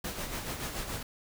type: noise with tremolo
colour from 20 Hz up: pink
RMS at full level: -35 dBFS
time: 0.04-1.03 s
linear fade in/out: 5 ms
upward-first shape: sine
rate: 7 Hz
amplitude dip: 50%
effects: none